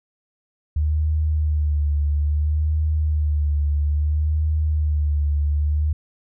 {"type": "tone with vibrato", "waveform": "sine", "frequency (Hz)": 75.2, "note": "D2", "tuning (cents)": 42, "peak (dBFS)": -17, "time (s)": [0.76, 5.93], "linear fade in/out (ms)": 5, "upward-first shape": "sine", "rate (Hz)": 0.6, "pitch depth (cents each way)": 49, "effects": []}